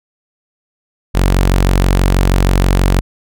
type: tone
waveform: sawtooth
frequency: 46.25 Hz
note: F#1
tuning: in tune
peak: -5 dBFS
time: 1.14-3.01 s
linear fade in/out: 20 ms
effects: none